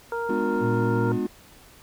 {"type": "harmonic tone", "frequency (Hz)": 466.2, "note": "A#4", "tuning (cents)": 0, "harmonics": [1, 2, 3], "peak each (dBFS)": [-28, -31, -33], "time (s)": [0.12, 1.12], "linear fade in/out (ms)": 2}
{"type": "chord", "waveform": "triangle", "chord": "G# diminished seventh", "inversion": "none", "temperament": "just", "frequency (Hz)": [207.7, 249.2, 299, 358.8], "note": ["G#3", "B3", "D4", "F4"], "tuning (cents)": [0, 16, 31, 47], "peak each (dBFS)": [-28, -27, -29, -26], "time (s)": [0.29, 1.27], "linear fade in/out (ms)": 5}
{"type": "tone", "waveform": "sine", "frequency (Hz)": 116.54, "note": "A#2", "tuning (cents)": 0, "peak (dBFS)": -24, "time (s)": [0.6, 1.19], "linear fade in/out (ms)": 50}
{"effects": ["pink hiss -51 dBFS RMS until 1.82 s"]}